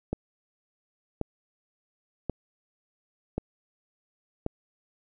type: click train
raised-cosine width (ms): 2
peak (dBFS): -15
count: 5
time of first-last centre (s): 0.13-4.464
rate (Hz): 0.923
effects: none